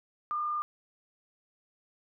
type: tone with frequency modulation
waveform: sine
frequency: 1206 Hz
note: D6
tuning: 46 cents sharp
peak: -29 dBFS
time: 0.31-0.62 s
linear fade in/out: 0 ms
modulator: 41.2 Hz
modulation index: 0.38
effects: none

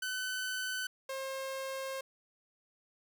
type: tone pair in turn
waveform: sawtooth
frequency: 1511 / 534.2 Hz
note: F#6 / C5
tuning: +36 / +36 cents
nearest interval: octave + tritone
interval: 1800 cents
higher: first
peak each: -31 / -33 dBFS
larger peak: first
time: 0.02-0.87 / 1.09-2.01 s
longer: second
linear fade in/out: 5 ms
effects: none

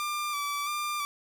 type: tone with vibrato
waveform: sawtooth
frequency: 1174.7 Hz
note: D6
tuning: in tune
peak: -26 dBFS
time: 0-1.05 s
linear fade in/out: 0 ms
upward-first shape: square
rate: 1.5 Hz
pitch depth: 28 cents each way
effects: none

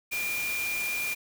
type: tone in noise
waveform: sine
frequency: 2400 Hz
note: D7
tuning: 37 cents sharp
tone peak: -29 dBFS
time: 0.11-1.15 s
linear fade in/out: 20 ms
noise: white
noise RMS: -36 dBFS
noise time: 0.11-1.15 s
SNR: +4 dB
effects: none

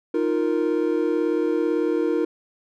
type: chord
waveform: triangle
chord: Eb suspended second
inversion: none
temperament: equal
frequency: 311.1 / 349.2 / 466.2 Hz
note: Eb4 / F4 / Bb4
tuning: 0 / 0 / 0 cents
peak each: -22 dBFS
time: 0.14-2.25 s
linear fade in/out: 5 ms
effects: none

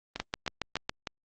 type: two click trains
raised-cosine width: 0.2 ms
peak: -16 / -12 dBFS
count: 4 / 6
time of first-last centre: 0.16-1.072 / 0.2-0.894 s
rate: 3.29 / 7.2 Hz
effects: low-pass 6000 Hz 12 dB/octave + Opus 24 kbps

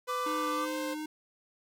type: tone with pitch glide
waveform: sawtooth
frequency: 500 to 524.9 Hz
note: B4 to C5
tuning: +21 to +5 cents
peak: -31 dBFS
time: 0.07-0.95 s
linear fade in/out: 20 ms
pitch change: +84 cents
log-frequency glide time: 0.49-0.79 s
type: tone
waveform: triangle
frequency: 1174.7 Hz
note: D6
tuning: in tune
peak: -30 dBFS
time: 0.08-0.66 s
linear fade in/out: 20 ms
type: tone with vibrato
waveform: square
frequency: 305.7 Hz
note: D#4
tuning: 30 cents flat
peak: -36 dBFS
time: 0.26-1.06 s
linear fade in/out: 5 ms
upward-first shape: sine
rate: 2.8 Hz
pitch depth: 17 cents each way
effects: none

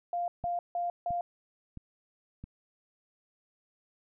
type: tone bursts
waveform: sine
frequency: 698.5 Hz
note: F5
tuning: in tune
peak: -29 dBFS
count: 4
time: 0.13-1.21 s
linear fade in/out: 2 ms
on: 150 ms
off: 160 ms
type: click train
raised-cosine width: 5 ms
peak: -30 dBFS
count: 4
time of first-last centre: 0.44-2.44 s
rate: 1.5 Hz
effects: none

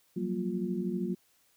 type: tone cluster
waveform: sine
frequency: 177.5 / 190.1 / 233.6 / 353.1 Hz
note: F3 / F#3 / A#3 / F4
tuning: +28 / +47 / +4 / +19 cents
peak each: -38 / -33 / -36 / -36 dBFS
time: 0.16-1.15 s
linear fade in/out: 10 ms
effects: white hiss -68 dBFS RMS until 1.56 s

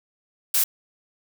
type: noise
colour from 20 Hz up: blue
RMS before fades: -20 dBFS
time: 0.54-0.64 s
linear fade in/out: 5 ms
effects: none

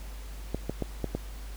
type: clicks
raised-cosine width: 2 ms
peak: -16 dBFS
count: 5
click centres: 0.546 / 0.696 / 0.823 / 1.043 / 1.15 s
effects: added 50 Hz sine -38 dBFS peak until 1.56 s + pink hiss -50 dBFS RMS until 1.56 s

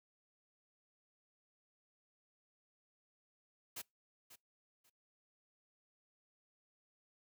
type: noise with echo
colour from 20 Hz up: white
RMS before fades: -45 dBFS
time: 3.76-3.82 s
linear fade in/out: 10 ms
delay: 540 ms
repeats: 2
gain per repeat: -13 dB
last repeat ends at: 4.9 s
effects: noise-tail reverb RT60 0.2 s tail -25 dB re dry + high-pass 80 Hz 12 dB/octave

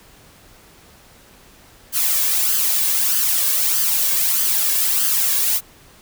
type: noise with flanger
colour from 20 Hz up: blue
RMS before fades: -18 dBFS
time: 1.92-5.61 s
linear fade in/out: 50 ms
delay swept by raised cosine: 0.63 to 1.83 ms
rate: 1.6 Hz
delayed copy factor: +0.55
effects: pink hiss -48 dBFS RMS until 6.01 s

